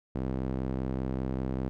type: tone with band-pass filter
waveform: sawtooth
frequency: 65.1 Hz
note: C2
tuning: 8 cents flat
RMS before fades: -32 dBFS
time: 0.15-1.69 s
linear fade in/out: 0 ms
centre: 260 Hz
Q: 0.78
effects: none